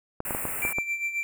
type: clicks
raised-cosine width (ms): 1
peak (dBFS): -16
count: 6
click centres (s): 0.204 / 0.308 / 0.349 / 0.453 / 0.651 / 0.785
type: band-stop noise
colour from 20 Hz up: white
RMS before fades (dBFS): -32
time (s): 0.25-0.73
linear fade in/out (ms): 2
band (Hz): 2700 to 7600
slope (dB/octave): 96
type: tone with tremolo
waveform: triangle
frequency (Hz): 2349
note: D7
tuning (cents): 0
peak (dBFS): -23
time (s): 0.62-1.23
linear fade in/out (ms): 0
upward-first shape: sine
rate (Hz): 7.5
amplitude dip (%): 65
effects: none